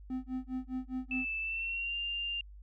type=tone with tremolo; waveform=triangle; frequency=257.1 Hz; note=C4; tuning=30 cents flat; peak=-30 dBFS; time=0.1-1.25 s; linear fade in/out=2 ms; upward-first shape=sine; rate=4.9 Hz; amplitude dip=100%
type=tone with pitch glide; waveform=sine; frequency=2637 to 2794 Hz; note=E7 to F7; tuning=0 to 0 cents; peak=-33 dBFS; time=1.11-2.41 s; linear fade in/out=2 ms; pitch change=+100 cents; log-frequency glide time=1.41-1.96 s
effects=added 50 Hz sine -48 dBFS peak until 2.62 s